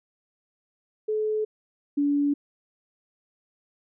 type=tone pair in turn; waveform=sine; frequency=430 / 287 Hz; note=A4 / D4; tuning=-40 / -40 cents; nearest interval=perfect fifth; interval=700 cents; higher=first; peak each=-23 / -20 dBFS; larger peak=second; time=1.08-1.45 / 1.97-2.34 s; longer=neither; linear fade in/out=10 ms; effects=none